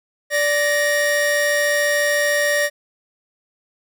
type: tone pair together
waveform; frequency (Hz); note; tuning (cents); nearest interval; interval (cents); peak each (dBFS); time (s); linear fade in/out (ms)
45% pulse; 583.6 / 1864.7; D5 / A#6; -11 / 0; octave + minor sixth; 2011; -19; 0.3-2.7; 50
effects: none